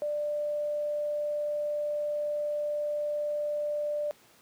sine tone, 592 Hz, D5, 14 cents sharp, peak -28 dBFS, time 0.02-4.11 s, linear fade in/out 0 ms, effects pink hiss -59 dBFS RMS until 4.41 s + high-pass 150 Hz 12 dB/octave

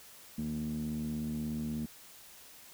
5% pulse tone with low-pass filter, 76.5 Hz, D#2, 29 cents flat, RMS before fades -36 dBFS, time 0.38-1.86 s, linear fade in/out 5 ms, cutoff 210 Hz, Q 9.5, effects white hiss -54 dBFS RMS until 2.73 s

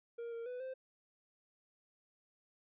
triangle tone with pitch steps, 468.5 / 462.8 / 497.3 / 521 Hz, A#4 / A#4 / B4 / C5, +9 / -13 / +12 / -7 cents, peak -39 dBFS, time 0.18-0.74 s, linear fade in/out 10 ms, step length 140 ms, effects resampled to 8000 Hz

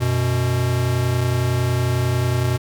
square tone pair together, 92.5 / 123.47 Hz, F#2 / B2, 0 / 0 cents, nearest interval perfect fourth, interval 500 cents, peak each -24 / -19 dBFS, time 0-2.58 s, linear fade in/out 20 ms, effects none

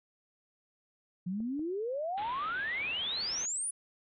sine exponential sweep, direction up, 173 to 10070 Hz, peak -32 dBFS, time 1.26-3.71 s, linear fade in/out 10 ms
clicks, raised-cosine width 2 ms, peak -38 dBFS, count 2, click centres 1.404 / 1.594 s
white low-pass noise, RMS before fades -47 dBFS, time 2.17-3.46 s, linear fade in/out 10 ms, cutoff 3800 Hz, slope 96 dB/octave
effects none

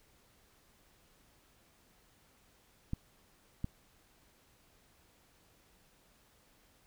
clicks, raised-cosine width 5 ms, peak -22 dBFS, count 2, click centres 2.934 / 3.644 s, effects pink hiss -67 dBFS RMS until 6.86 s

